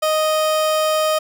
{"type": "tone", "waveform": "30% pulse", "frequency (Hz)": 622.3, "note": "D#5", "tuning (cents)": 0, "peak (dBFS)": -13, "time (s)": [0.02, 1.19], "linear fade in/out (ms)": 10, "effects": []}